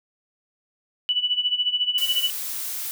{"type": "tone with tremolo", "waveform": "sine", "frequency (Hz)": 2963, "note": "F#7", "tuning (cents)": 2, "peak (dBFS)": -17, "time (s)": [1.09, 2.3], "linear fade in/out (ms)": 0, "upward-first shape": "sine", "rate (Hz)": 14, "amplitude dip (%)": 80}
{"type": "noise", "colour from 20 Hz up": "blue", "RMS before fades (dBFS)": -30, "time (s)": [1.98, 2.91], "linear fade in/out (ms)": 0}
{"effects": []}